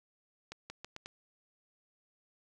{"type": "accelerating click train", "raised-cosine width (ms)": 0.2, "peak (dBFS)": -26, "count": 5, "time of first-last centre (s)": [0.52, 1.06], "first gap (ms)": 180, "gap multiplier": 0.81, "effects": []}